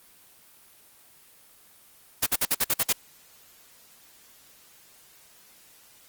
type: noise bursts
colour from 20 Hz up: white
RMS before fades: -22 dBFS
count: 8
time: 2.22-2.93 s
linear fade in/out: 10 ms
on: 45 ms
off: 50 ms
effects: white hiss -55 dBFS RMS until 6.08 s + Opus 24 kbps